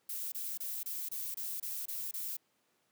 violet noise bursts, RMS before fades -39 dBFS, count 9, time 0.09-2.368 s, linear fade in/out 5 ms, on 230 ms, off 26 ms, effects pink hiss -75 dBFS RMS until 2.91 s + high-pass 200 Hz 12 dB/octave

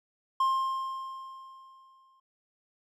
triangle tone with exponential decay, 1060 Hz, C6, 22 cents sharp, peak -20 dBFS, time 0.4-2.2 s, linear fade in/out 5 ms, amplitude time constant 390 ms, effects none

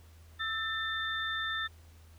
sine tone cluster, 1314 / 1787 / 3577 Hz, E6 / A6 / A7, -6 / +26 / +28 cents, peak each -38 / -34 / -37 dBFS, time 0.39-1.68 s, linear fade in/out 20 ms, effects added 81 Hz sine -53 dBFS peak until 2.18 s + pink hiss -63 dBFS RMS until 2.18 s

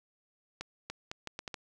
accelerating click train, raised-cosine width 0.2 ms, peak -21 dBFS, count 7, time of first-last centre 0.61-1.542 s, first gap 290 ms, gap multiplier 0.74, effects none

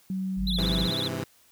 sine tone with pitch glide, 189.2 to 180.97 Hz, F#3 to F#3, +39 to -38 cents, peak -27 dBFS, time 0.1-0.9 s, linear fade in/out 2 ms, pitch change -77 cents, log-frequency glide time 0.48-0.54 s
harmonic tone, 51.1 Hz, G#1, 27 cents flat, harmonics 1 / 3 / 4, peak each -28 / -42 / -45 dBFS, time 0.36-0.89 s, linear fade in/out 50 ms
triangle tone with vibrato, 3729 Hz, A#7, in tune, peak -27 dBFS, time 0.47-1.08 s, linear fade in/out 2 ms, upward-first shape sine, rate 16 Hz, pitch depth 180 cents each way
15% pulse chord, Ab augmented, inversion none, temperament equal with one note detuned, 101.75 / 130.81 / 164.81 Hz, Ab2 / C3 / E3, -35 / 0 / 0 cents, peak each -29 / -27 / -28 dBFS, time 0.58-1.24 s, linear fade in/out 5 ms
effects white hiss -60 dBFS RMS until 1.51 s

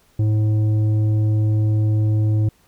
sine tone with tanh clipping, 107.3 Hz, A2, 43 cents flat, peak -16 dBFS, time 0.19-2.49 s, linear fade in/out 5 ms, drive 8 dB, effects pink hiss -58 dBFS RMS until 2.67 s

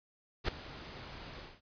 pink noise with ADSR envelope, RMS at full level -31 dBFS, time 0.44-1.61 s, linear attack 43 ms, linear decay 5 ms, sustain -16 dB, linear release 210 ms, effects resampled to 11025 Hz

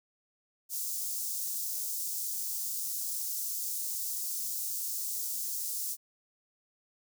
white high-pass noise, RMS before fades -35 dBFS, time 0.69-5.97 s, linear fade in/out 50 ms, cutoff 5500 Hz, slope 24 dB/octave, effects none

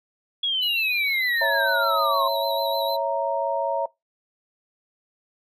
sine exponential sweep, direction down, 3371 to 1044 Hz, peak -21 dBFS, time 0.43-2.28 s, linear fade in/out 5 ms
square tone with vibrato, 3951 Hz, B7, in tune, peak -30 dBFS, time 0.61-2.97 s, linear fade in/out 20 ms, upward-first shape sine, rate 6.6 Hz, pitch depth 54 cents each way
sine chord, A# diminished, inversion first, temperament equal, 554.4 / 659.3 / 932.3 Hz, C#5 / E5 / A#5, 0 / 0 / 0 cents, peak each -26 dBFS, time 1.41-3.86 s, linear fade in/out 5 ms
effects noise-tail reverb RT60 0.2 s tail -23 dB re dry

